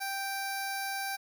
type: tone with notch filter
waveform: 10% pulse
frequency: 784 Hz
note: G5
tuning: in tune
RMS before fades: -35 dBFS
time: 0-1.17 s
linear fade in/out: 20 ms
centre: 3200 Hz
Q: 1.1
effects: 11-bit